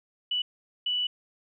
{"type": "tone bursts at uneven times", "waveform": "sine", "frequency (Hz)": 2960, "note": "F#7", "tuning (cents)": 0, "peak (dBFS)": -25, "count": 2, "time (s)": [[0.31, 0.42], [0.86, 1.07]], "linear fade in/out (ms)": 5, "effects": []}